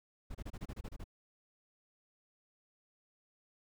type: noise bursts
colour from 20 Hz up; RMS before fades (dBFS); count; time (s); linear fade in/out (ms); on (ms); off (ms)
brown; -42; 10; 0.3-1.042; 10; 49; 28
effects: none